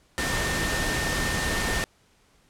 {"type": "tone in noise", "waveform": "sine", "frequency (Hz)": 1814, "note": "A#6", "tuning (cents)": -48, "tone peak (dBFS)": -30, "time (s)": [0.18, 1.84], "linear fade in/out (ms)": 0, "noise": "pink", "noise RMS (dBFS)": -27, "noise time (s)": [0.18, 1.84], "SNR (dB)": -6, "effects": ["pink hiss -62 dBFS RMS until 2.49 s", "low-pass 10000 Hz 12 dB/octave"]}